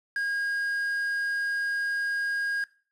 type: tone with quantisation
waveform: triangle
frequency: 1629 Hz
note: G#6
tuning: 34 cents flat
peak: -24 dBFS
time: 0.16-2.64 s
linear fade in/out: 2 ms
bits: 7
effects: noise-tail reverb RT60 0.4 s tail -20 dB re dry + low-pass 9000 Hz 12 dB/octave